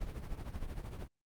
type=noise with tremolo; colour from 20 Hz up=brown; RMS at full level=-38 dBFS; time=0-1.08 s; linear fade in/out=20 ms; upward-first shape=triangle; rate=13 Hz; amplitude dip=75%; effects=Opus 48 kbps